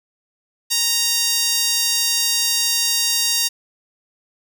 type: tone with high-pass filter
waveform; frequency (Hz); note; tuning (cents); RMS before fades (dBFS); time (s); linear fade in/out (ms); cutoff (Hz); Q
sawtooth; 932.3; A#5; 0; -19; 0.7-3.49; 20; 4700; 1.4
effects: none